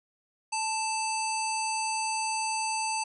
harmonic tone with a mistuned harmonic, 880 Hz, A5, in tune, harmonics 1 / 3 / 5 / 7 / 9 / 10, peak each -30 / -35 / -37 / -38 / -40 / -40 dBFS, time 0.52-3.04 s, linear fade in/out 10 ms, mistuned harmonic 5, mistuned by +88 cents, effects none

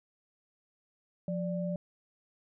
sine tone pair together, 176.53 / 587.3 Hz, F3 / D5, +19 / 0 cents, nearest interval octave + major sixth, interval 2081 cents, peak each -32 / -36 dBFS, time 1.28-1.76 s, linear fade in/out 2 ms, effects none

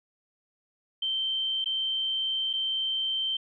sine tone with dropouts, 3119 Hz, G7, 9 cents flat, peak -26 dBFS, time 1.02-3.37 s, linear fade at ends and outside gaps 5 ms, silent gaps 1.644-1.658 / 2.531-2.535 s, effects none

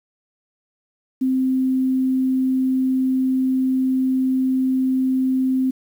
sine tone, 260.4 Hz, C4, 8 cents flat, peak -16 dBFS, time 1.21-5.71 s, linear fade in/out 10 ms, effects 8-bit

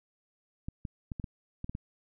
clicks, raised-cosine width 5 ms, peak -24 dBFS, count 8, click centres 0.685 / 0.852 / 1.118 / 1.198 / 1.242 / 1.644 / 1.695 / 1.751 s, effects none

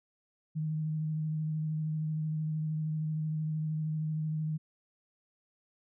sine tone with vibrato, 155.56 Hz, D#3, in tune, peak -30 dBFS, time 0.55-4.58 s, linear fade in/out 20 ms, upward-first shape sine, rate 13 Hz, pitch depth 18 cents each way, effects none

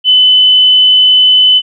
sine tone, 3017 Hz, F#7, 33 cents sharp, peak -3 dBFS, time 0.04-1.62 s, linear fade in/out 50 ms, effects none

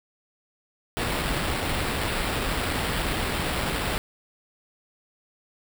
pink noise with sample-and-hold, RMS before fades -27 dBFS, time 0.97-3.98 s, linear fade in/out 0 ms, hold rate 6300 Hz, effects none

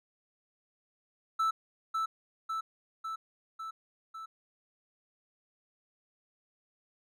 triangle tone with echo, 1318 Hz, E6, 1 cent flat, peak -24 dBFS, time 1.39-1.51 s, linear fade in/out 10 ms, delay 550 ms, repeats 5, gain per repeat -3 dB, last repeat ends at 4.26 s, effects none

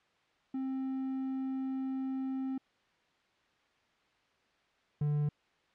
triangle tone pair in turn, 264.5 / 147.72 Hz, C4 / D3, +19 / +10 cents, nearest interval minor seventh, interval 1009 cents, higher first, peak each -31 / -26 dBFS, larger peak second, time 0.54-2.58 / 5.01-5.29 s, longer first, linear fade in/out 5 ms, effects white hiss -70 dBFS RMS until 5.74 s + low-pass 3000 Hz 12 dB/octave

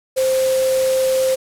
sine tone in noise, 523.3 Hz, C5, in tune, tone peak -14 dBFS, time 0.16-1.36 s, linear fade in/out 20 ms, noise white, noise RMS -27 dBFS, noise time 0.16-1.36 s, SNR +10 dB, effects low-pass 12000 Hz 12 dB/octave

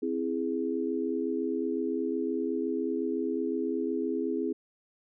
sine chord, C augmented, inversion none, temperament equal, 261.6 / 329.6 / 415.3 Hz, C4 / E4 / G#4, 0 / 0 / 0 cents, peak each -32 dBFS, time 0.02-4.53 s, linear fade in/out 10 ms, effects none

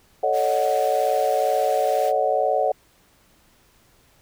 sine chord, D# half-diminished seventh, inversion second, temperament equal with one note detuned, 440 / 554.4 / 616.5 / 740 Hz, A4 / C#5 / D#5 / F#5, 0 / 0 / -16 / 0 cents, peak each -26 / -23 / -24 / -22 dBFS, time 0.23-2.72 s, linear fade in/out 5 ms
pink high-pass noise, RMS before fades -40 dBFS, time 0.32-2.13 s, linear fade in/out 50 ms, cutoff 1400 Hz, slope 24 dB/octave
effects pink hiss -58 dBFS RMS until 4.21 s

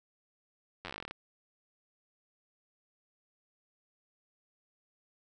slowing click train, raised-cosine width 0.3 ms, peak -24 dBFS, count 15, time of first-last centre 0.85-1.11 s, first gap 10 ms, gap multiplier 1.09, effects none

